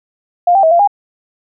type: tone with pitch steps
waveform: sine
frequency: 703 / 783 / 644 / 687 / 813 Hz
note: F5 / G5 / E5 / F5 / G#5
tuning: +11 / -2 / -41 / -29 / -37 cents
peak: -6 dBFS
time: 0.47-0.875 s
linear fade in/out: 5 ms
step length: 81 ms
effects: none